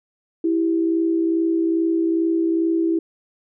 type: tone pair together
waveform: sine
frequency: 329.6 / 392 Hz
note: E4 / G4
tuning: 0 / 0 cents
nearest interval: minor third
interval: 300 cents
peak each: -17 / -26 dBFS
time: 0.44-2.99 s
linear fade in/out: 5 ms
effects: none